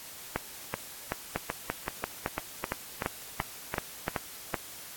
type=two click trains; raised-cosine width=0.5 ms; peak=-13 / -13 dBFS; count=12 / 9; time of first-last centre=0.36-4.543 / 1.36-4.081 s; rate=2.63 / 2.94 Hz; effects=white hiss -45 dBFS RMS until 4.96 s + AAC 64 kbps